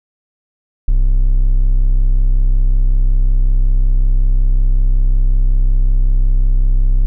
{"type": "tone", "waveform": "triangle", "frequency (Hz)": 32.7, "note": "C1", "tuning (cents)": 0, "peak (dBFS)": -6, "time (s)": [0.88, 7.06], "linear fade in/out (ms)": 0, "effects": []}